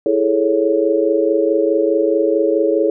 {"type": "chord", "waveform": "sine", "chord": "A major seventh", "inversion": "second", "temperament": "equal", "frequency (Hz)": [329.6, 415.3, 440, 554.4], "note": ["E4", "G#4", "A4", "C#5"], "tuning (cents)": [0, 0, 0, 0], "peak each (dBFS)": -18, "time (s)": [0.06, 2.9], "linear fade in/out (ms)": 2, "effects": []}